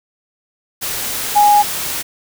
sine tone in noise, 827 Hz, G#5, 8 cents flat, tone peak -7 dBFS, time 1.35-1.63 s, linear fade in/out 20 ms, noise white, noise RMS -22 dBFS, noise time 0.81-2.03 s, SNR +12 dB, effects none

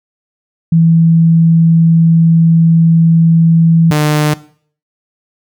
sine / sawtooth tone pair in turn, 164.81 / 150.63 Hz, E3 / D3, 0 / +44 cents, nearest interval major second, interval 156 cents, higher first, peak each -5 dBFS, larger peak neither, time 0.72-3.91 / 3.91-4.34 s, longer first, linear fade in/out 5 ms, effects noise-tail reverb RT60 0.5 s tail -18 dB re dry

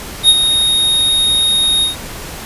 square tone with ADSR envelope, 3729 Hz, A#7, in tune, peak -3 dBFS, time 0.23-1.96 s, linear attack 60 ms, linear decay 46 ms, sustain -8 dB, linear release 130 ms, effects pink hiss -28 dBFS RMS until 2.45 s + resampled to 32000 Hz

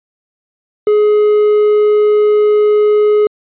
triangle tone with hard clipping, 420.4 Hz, G#4, 21 cents sharp, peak -8 dBFS, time 0.87-3.27 s, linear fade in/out 2 ms, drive 6 dB, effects resampled to 8000 Hz

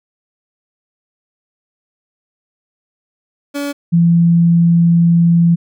30% pulse / sine tone pair in turn, 285.1 / 169.52 Hz, C#4 / E3, +49 / +49 cents, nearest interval major sixth, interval 900 cents, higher first, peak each -16 / -7 dBFS, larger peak second, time 3.54-3.73 / 3.92-5.56 s, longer second, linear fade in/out 20 ms, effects none

